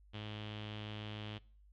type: tone with low-pass filter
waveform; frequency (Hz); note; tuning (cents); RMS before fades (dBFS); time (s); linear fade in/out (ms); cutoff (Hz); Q
sawtooth; 106.2; G#2; +39; -45; 0.13-1.39; 20; 3200; 5.6
effects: noise-tail reverb RT60 0.5 s tail -23 dB re dry + added 50 Hz sine -60 dBFS peak until 1.72 s

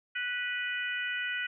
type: harmonic tone with a mistuned harmonic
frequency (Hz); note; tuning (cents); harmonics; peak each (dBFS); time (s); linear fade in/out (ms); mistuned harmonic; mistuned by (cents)
493.9; B4; 0; 3 / 4 / 5 / 6; -34 / -36 / -38 / -40; 0.15-1.47; 10; 4; -19
effects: none

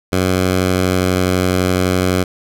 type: tone with pitch glide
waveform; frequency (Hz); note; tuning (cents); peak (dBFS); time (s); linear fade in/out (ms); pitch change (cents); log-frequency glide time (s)
10% pulse; 92.5 to 91.86; F#2 to F#2; 0 to -12; -5; 0.12-2.24; 10; -12; 0.47-1.32
effects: none

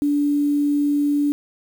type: tone with quantisation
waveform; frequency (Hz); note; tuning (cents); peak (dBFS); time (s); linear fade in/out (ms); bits
sine; 289.8; D4; -23; -16; 0.02-1.32; 0; 7
effects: none

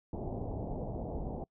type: low-pass noise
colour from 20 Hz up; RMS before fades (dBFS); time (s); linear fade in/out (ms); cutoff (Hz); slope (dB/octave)
pink; -38; 0.13-1.44; 2; 810; 48
effects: noise-tail reverb RT60 0.1 s tail -26 dB re dry

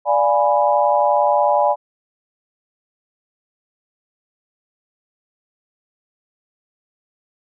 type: chord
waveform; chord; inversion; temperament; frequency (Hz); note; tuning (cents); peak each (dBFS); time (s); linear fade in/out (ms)
sine; D diminished seventh; none; equal; 587.3 / 698.5 / 830.6 / 987.8; D5 / F5 / Ab5 / Cb6; 0 / 0 / 0 / 0; -17 / -21 / -17 / -20; 0.05-1.76; 50
effects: none

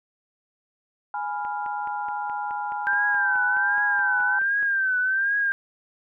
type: chord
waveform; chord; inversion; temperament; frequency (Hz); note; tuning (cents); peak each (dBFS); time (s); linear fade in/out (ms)
sine; F diminished; first; equal; 830.6 / 987.8 / 1396.9; Ab5 / Cb6 / F6; 0 / 0 / 0; -28 / -33 / -34; 1.14-4.39; 2
type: click train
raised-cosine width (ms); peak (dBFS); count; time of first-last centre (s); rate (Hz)
0.5; -28; 16; 1.45-4.628; 4.72
type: tone with vibrato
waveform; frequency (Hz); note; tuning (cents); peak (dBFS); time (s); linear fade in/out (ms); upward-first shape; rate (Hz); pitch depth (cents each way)
sine; 1568; G6; 0; -20; 2.87-5.52; 0; triangle; 1.3; 98
effects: none

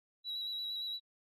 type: tone with vibrato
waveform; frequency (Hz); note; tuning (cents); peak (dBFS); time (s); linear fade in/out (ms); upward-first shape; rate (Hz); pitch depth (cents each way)
sine; 3900; B7; -23; -35; 0.24-1; 50; square; 8.7; 16
effects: tanh soft clip ceiling -34 dBFS + AAC 48 kbps

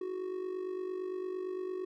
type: tone with amplitude modulation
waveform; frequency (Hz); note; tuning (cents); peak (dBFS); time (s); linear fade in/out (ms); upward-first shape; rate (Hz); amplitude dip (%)
triangle; 370; F#4; 0; -30; 0.01-1.85; 5; sine; 48.8; 65
effects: none

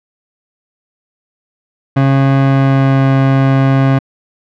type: tone with pitch glide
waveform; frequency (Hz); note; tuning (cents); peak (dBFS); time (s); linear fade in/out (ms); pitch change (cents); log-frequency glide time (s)
30% pulse; 136.2 to 134.87; C#3 to C#3; -30 to -47; -5; 1.96-3.99; 10; -17; 2.41-3.05
effects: low-pass 2000 Hz 12 dB/octave

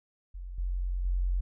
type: tone with level steps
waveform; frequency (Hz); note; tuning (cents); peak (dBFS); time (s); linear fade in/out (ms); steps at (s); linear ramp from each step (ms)
sine; 45; F#1; -47; -37 / -28 / -25; 0.34-1.41; 10; 0.58 / 1.05; 5
effects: none

